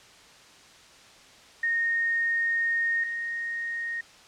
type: tone pair in turn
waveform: sine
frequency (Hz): 1849 / 1859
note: A#6 / A#6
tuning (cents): -15 / -5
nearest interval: unison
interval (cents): 10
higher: second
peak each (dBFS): -23 / -29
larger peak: first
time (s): 1.63-3.04 / 3.04-4.01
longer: first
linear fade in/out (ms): 5
effects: white hiss -52 dBFS RMS until 4.27 s + low-pass 6000 Hz 12 dB/octave